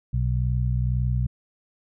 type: harmonic tone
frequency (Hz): 62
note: B1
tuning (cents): +7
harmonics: 1 / 2 / 3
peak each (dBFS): -24 / -23 / -35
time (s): 0.13-1.27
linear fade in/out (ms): 10
effects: none